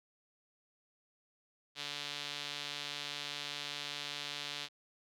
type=tone with band-pass filter; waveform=sawtooth; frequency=145 Hz; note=D3; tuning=22 cents flat; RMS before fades=-42 dBFS; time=1.75-4.69 s; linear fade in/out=50 ms; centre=3700 Hz; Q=2.2; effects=none